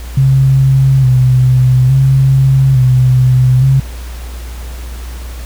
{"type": "tone with vibrato", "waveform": "sine", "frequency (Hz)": 130.81, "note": "C3", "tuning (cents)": 0, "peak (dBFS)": -5, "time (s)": [0.17, 3.8], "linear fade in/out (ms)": 5, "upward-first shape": "square", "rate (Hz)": 0.58, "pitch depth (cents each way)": 43, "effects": ["added 60 Hz sine -22 dBFS peak until 5.45 s", "pink hiss -34 dBFS RMS until 5.45 s"]}